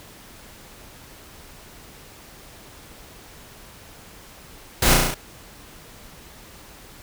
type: noise with echo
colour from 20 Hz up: pink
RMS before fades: -18 dBFS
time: 4.82-4.94 s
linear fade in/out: 5 ms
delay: 34 ms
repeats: 6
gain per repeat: -2 dB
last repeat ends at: 5.144 s
effects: pink hiss -45 dBFS RMS until 7.02 s